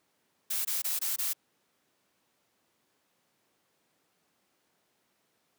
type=noise bursts; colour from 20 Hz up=blue; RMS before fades=-31 dBFS; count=5; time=0.5-1.334 s; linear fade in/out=10 ms; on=150 ms; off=21 ms; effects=pink hiss -73 dBFS RMS until 5.58 s + high-pass 200 Hz 12 dB/octave